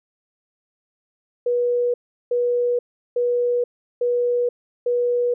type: tone bursts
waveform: sine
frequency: 485.5 Hz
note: B4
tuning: 30 cents flat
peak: -17 dBFS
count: 5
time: 1.46-5.34 s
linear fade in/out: 5 ms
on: 480 ms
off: 370 ms
effects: none